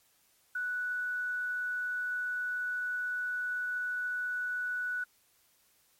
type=tone with quantisation; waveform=sine; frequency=1479 Hz; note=F#6; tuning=1 cent flat; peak=-31 dBFS; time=0.55-5.04 s; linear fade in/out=5 ms; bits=10; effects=white hiss -68 dBFS RMS until 5.99 s + MP3 64 kbps